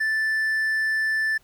triangle tone, 1760 Hz, A6, in tune, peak -19 dBFS, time 0-1.38 s, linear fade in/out 10 ms, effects pink hiss -60 dBFS RMS until 1.43 s

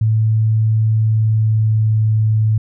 sine tone with pitch glide, 110 to 109.05 Hz, A2 to A2, 0 to -15 cents, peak -11 dBFS, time 0.01-2.58 s, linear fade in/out 5 ms, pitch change -15 cents, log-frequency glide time 0.95-2.01 s, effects none

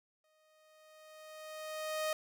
sawtooth tone with exponential growth, 622.3 Hz, D#5, in tune, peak -28 dBFS, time 0.24-2.13 s, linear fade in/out 2 ms, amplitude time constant 410 ms, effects none

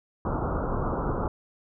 pink low-pass noise, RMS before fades -28 dBFS, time 0.25-1.28 s, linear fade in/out 2 ms, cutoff 1400 Hz, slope 96 dB/octave, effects none

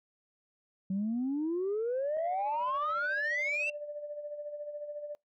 sine exponential sweep, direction up, 185.9 to 2743 Hz, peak -28 dBFS, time 0.9-3.7 s, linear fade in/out 5 ms
sine tone with tremolo, 590 Hz, D5, 8 cents sharp, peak -35 dBFS, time 2.17-5.15 s, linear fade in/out 0 ms, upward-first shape sine, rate 14 Hz, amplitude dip 55%
effects noise-tail reverb RT60 0.2 s tail -26 dB re dry + tanh soft clip ceiling -26 dBFS

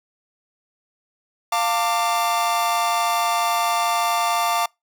45% pulse chord, D minor, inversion first, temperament equal with one note detuned, 698.5 / 903.2 / 1174.7 Hz, F5 / A5 / D6, 0 / +45 / 0 cents, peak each -23 dBFS, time 1.52-4.66 s, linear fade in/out 5 ms, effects noise-tail reverb RT60 0.2 s tail -26 dB re dry

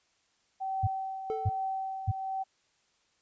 sine tone with tremolo, 768 Hz, G5, 36 cents flat, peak -29 dBFS, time 0.6-2.44 s, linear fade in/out 20 ms, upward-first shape triangle, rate 1.2 Hz, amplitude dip 60%
sine tone bursts, 101 Hz, G#2, 48 cents flat, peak -23 dBFS, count 3, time 0.83-2.116 s, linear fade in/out 10 ms, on 42 ms, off 580 ms
triangle tone with exponential decay, 440 Hz, A4, in tune, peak -26 dBFS, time 1.3-1.68 s, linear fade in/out 0 ms, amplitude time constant 81 ms
effects white hiss -71 dBFS RMS until 3.21 s + resampled to 16000 Hz

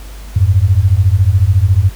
sine beating tone pair, 88.4 / 102.4 Hz, F2 / G#2, +22 / -24 cents, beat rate 14 Hz, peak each -10 dBFS, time 0.36-1.9 s, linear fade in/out 5 ms, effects added 50 Hz sine -27 dBFS peak until 1.95 s + pink hiss -38 dBFS RMS until 1.95 s

